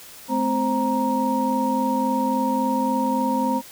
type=tone cluster; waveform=sine; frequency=214.2 / 257.8 / 527 / 937 Hz; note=A3 / C4 / C5 / A#5; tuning=-46 / -26 / +12 / +9 cents; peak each=-27 / -23 / -28 / -23 dBFS; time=0.28-3.62 s; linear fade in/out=50 ms; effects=white hiss -43 dBFS RMS until 3.71 s